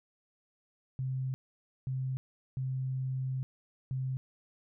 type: tone bursts at uneven times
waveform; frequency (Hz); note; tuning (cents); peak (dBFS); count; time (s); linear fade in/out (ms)
sine; 130.9; C3; +1; -31; 4; 0.99-1.34 / 1.87-2.17 / 2.57-3.43 / 3.91-4.17; 0
effects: none